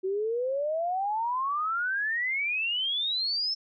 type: exponential sweep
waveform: sine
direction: up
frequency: 370 to 5360 Hz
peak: -26 dBFS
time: 0.03-3.55 s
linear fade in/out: 20 ms
effects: none